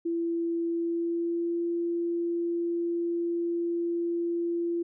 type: tone with pitch glide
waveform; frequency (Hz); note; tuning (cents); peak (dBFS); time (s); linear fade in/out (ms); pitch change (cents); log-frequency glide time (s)
sine; 336.4 to 341.5; E4 to F4; +35 to -39; -26; 0.05-4.83; 10; +26; 0.67-1.65
effects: none